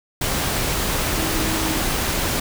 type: tone in noise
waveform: sine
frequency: 318.8 Hz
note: D#4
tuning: 42 cents sharp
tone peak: -27 dBFS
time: 1.17-1.82 s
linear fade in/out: 5 ms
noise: pink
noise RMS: -22 dBFS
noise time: 0.21-2.4 s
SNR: -8 dB
effects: none